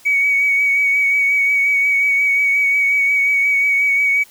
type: tone with vibrato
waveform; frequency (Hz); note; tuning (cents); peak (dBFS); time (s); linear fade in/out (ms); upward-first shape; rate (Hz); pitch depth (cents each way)
triangle; 2251; C#7; +26; -9; 0.05-4.24; 20; sine; 5.6; 24
effects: tanh soft clip ceiling -10 dBFS + white hiss -47 dBFS RMS until 4.3 s